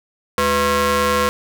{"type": "ring-modulated tone", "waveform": "sawtooth", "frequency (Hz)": 288.8, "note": "D4", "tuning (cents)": -29, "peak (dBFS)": -8, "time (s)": [0.38, 1.29], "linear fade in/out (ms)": 0, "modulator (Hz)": 787, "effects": []}